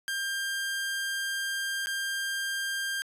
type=tone with dropouts; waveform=sawtooth; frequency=1595 Hz; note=G6; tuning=30 cents sharp; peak=-26 dBFS; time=0.08-3.02 s; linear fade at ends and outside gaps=0 ms; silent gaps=1.86-1.87 s; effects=resampled to 32000 Hz